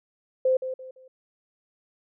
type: tone with echo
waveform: sine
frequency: 518 Hz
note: C5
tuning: 17 cents flat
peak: -18 dBFS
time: 0.45-0.57 s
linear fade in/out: 5 ms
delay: 170 ms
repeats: 3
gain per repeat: -10 dB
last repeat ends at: 1.08 s
effects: none